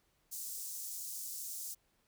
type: high-pass noise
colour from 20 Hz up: pink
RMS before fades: -43 dBFS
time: 0.31-1.75 s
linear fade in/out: 20 ms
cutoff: 6200 Hz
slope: 24 dB/octave
effects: pink hiss -75 dBFS RMS until 2.07 s